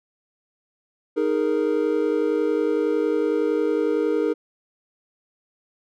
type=chord; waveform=triangle; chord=D# suspended fourth; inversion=none; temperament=equal; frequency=311.1 / 415.3 / 466.2 Hz; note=D#4 / G#4 / A#4; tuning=0 / 0 / 0 cents; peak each=-22 / -22 / -21 dBFS; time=1.16-4.34 s; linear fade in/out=20 ms; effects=none